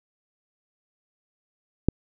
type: click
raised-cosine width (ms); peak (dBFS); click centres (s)
3; -5; 1.886
effects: none